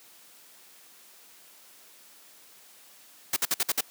white noise bursts, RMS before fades -25 dBFS, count 6, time 3.33-3.809 s, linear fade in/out 5 ms, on 34 ms, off 55 ms, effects white hiss -54 dBFS RMS until 3.9 s + high-pass 200 Hz 12 dB/octave

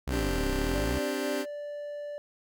sawtooth exponential two-way sweep, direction down then up, 69.3 to 30.87 to 69.3 Hz, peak -25 dBFS, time 0.07-0.99 s, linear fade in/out 10 ms, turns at 0.51 s
sawtooth chord, C suspended second, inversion none, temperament just, 261.6 / 294.3 / 392.4 Hz, C4 / D4 / G4, 0 / +4 / +2 cents, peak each -30 / -30 / -29 dBFS, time 0.09-1.46 s, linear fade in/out 50 ms
triangle tone, 585 Hz, D5, 7 cents flat, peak -33 dBFS, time 0.75-2.18 s, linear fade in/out 0 ms
effects none

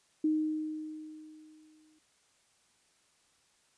sine tone with exponential decay, 310 Hz, D#4, 6 cents flat, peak -24 dBFS, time 0.24-1.99 s, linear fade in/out 5 ms, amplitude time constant 380 ms, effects white hiss -69 dBFS RMS until 3.77 s + resampled to 22050 Hz

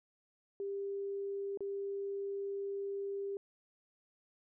sine tone with dropouts, 397.3 Hz, G4, 23 cents sharp, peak -36 dBFS, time 0.6-3.37 s, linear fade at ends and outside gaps 1 ms, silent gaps 1.574-1.606 s, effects none

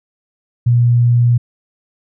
sine tone, 120.2 Hz, B2, 46 cents flat, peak -8 dBFS, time 0.66-1.38 s, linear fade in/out 10 ms, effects none

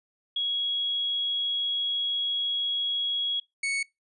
sine / 40% pulse tone pair in turn, 3322 / 2217 Hz, G#7 / C#7, 0 / 0 cents, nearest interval perfect fifth, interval 700 cents, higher first, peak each -25 / -25 dBFS, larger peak neither, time 0.36-3.4 / 3.63-3.83 s, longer first, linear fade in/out 5 ms, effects noise-tail reverb RT60 0.2 s tail -24 dB re dry + resampled to 24000 Hz

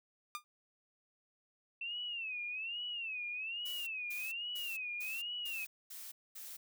sawtooth tone with exponential decay, 1206 Hz, D6, 46 cents sharp, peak -32 dBFS, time 0.35-0.44 s, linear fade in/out 0 ms, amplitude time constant 18 ms
sine tone with vibrato, 2666 Hz, E7, 19 cents sharp, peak -38 dBFS, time 1.81-5.65 s, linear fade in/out 5 ms, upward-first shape sine, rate 1.2 Hz, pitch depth 170 cents each way
blue noise bursts, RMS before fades -48 dBFS, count 7, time 3.65-6.57 s, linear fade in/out 10 ms, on 220 ms, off 230 ms
effects none

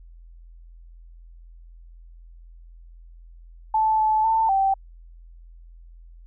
sine tone with pitch steps, 874 / 867 / 892 / 777 Hz, A5 / A5 / A5 / G5, -12 / -26 / +23 / -16 cents, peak -17 dBFS, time 3.74-4.74 s, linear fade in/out 5 ms, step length 250 ms, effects added 42 Hz sine -43 dBFS peak until 6.26 s

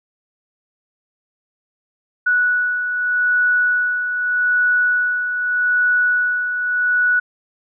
sine beating tone pair, 1472 / 1472.82 Hz, F#6 / F#6, -9 / -8 cents, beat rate 0.82 Hz, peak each -24 / -15 dBFS, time 2.26-7.2 s, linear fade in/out 10 ms, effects none

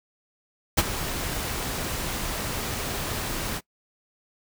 pink noise with ADSR envelope, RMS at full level -17 dBFS, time 0.77-3.61 s, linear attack 16 ms, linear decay 33 ms, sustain -13 dB, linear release 45 ms, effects noise-tail reverb RT60 0.1 s tail -22 dB re dry

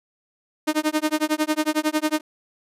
sawtooth tone with tremolo, 307.2 Hz, D#4, 22 cents flat, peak -13 dBFS, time 0.67-2.21 s, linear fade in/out 10 ms, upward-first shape sine, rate 11 Hz, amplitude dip 100%, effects resampled to 32000 Hz

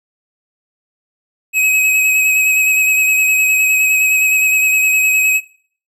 square tone with vibrato, 2546 Hz, D#7, 39 cents sharp, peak -11 dBFS, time 1.53-5.41 s, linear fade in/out 50 ms, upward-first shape sine, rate 9.7 Hz, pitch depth 17 cents each way, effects noise-tail reverb RT60 0.5 s tail -21 dB re dry

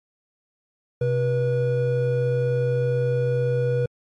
triangle tone pair together, 128.43 / 484.9 Hz, C3 / B4, -32 / -32 cents, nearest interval octave + major seventh, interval 2300 cents, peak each -20 dBFS, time 1.01-3.86 s, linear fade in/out 5 ms, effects MP3 48 kbps

